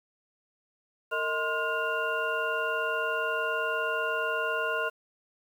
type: tone cluster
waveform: sine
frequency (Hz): 457.1 / 629 / 1046 / 1427 / 2775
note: A#4 / D#5 / C6 / F6 / F7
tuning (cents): -34 / +19 / -1 / +37 / -12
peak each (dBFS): -34 / -34 / -34 / -30 / -37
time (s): 1.11-4.9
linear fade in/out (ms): 20
effects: 9-bit